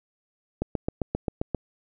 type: click train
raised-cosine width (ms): 2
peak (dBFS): -12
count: 8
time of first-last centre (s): 0.62-1.547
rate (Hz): 7.55
effects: none